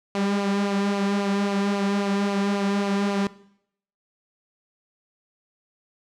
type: tone with flanger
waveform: sawtooth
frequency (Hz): 200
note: G3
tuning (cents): +35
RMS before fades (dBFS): -24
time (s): 0.15-3.27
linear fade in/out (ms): 0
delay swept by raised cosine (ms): 0.54 to 3.64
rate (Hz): 3.7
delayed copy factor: -0.55
effects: noise-tail reverb RT60 0.7 s tail -18 dB re dry + low-pass 6000 Hz 12 dB/octave